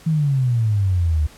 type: exponential sweep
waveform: sine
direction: down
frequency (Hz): 164.3 to 73.42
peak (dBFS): -15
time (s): 0.06-1.27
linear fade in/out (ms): 10
effects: pink hiss -46 dBFS RMS until 1.37 s + low-pass 12000 Hz 12 dB/octave